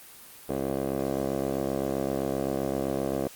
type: tone with band-pass filter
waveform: 15% pulse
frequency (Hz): 67.7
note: C#2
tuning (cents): -40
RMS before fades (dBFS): -29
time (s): 0.49-3.28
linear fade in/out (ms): 5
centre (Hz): 460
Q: 6.9
effects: white hiss -48 dBFS RMS until 3.35 s + Opus 32 kbps